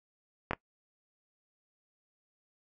clicks, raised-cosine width 0.5 ms, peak -15 dBFS, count 2, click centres 0.51 / 0.533 s, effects noise-tail reverb RT60 0.1 s tail -22 dB re dry

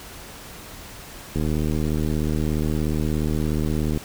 click train, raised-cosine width 3 ms, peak -12 dBFS, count 202, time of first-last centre 1.36-3.974 s, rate 76.9 Hz, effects pink hiss -40 dBFS RMS until 4.04 s

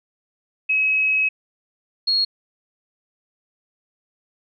sine tone pair in turn, 2558 / 4301 Hz, D#7 / C8, +47 / +47 cents, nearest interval major sixth, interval 900 cents, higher second, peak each -16 dBFS, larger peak neither, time 0.69-1.29 / 2.07-2.25 s, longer first, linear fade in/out 10 ms, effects none

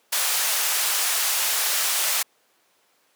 white band-pass noise, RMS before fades -23 dBFS, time 0.12-2.23 s, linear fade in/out 10 ms, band 660 to 15000 Hz, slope 12 dB/octave, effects pink hiss -63 dBFS RMS until 3.15 s + high-pass 400 Hz 12 dB/octave

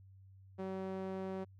sawtooth tone with band-pass filter, 190 Hz, F#3, 46 cents sharp, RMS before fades -41 dBFS, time 0.58-1.45 s, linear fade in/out 20 ms, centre 440 Hz, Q 0.9, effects added 96 Hz sine -56 dBFS peak until 1.59 s

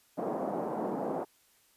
white band-pass noise, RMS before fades -34 dBFS, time 0.17-1.25 s, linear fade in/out 20 ms, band 190 to 760 Hz, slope 24 dB/octave, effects white hiss -66 dBFS RMS until 1.76 s + resampled to 32000 Hz

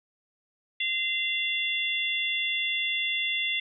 harmonic tone, 690 Hz, F5, 21 cents flat, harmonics 3 / 4 / 5, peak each -30 / -30 / -30 dBFS, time 0.8-3.6 s, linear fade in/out 5 ms, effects none

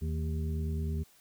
harmonic tone with a mistuned harmonic, 79.2 Hz, D#2, 31 cents sharp, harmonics 1 / 2 / 3 / 5, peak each -31 / -37 / -41 / -45 dBFS, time 0.01-1.04 s, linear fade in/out 20 ms, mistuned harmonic 3, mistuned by -71 cents, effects white hiss -62 dBFS RMS until 1.2 s

